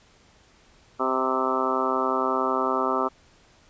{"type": "harmonic tone with a mistuned harmonic", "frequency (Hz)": 130.81, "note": "C3", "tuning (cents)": 0, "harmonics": [2, 3, 4, 5, 6, 7, 8, 9, 10], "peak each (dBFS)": [-31, -29, -32, -31, -34, -31, -32, -28, -29], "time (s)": [0.99, 3.09], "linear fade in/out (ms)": 20, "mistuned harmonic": 5, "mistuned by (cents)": -17, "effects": ["pink hiss -57 dBFS RMS until 3.69 s", "resampled to 16000 Hz"]}